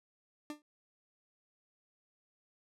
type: tone with exponential decay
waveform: 40% pulse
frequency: 298.3 Hz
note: D4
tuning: 27 cents sharp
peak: -35 dBFS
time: 0.5-0.62 s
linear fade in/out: 1 ms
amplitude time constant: 26 ms
effects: low-pass 12000 Hz 12 dB/octave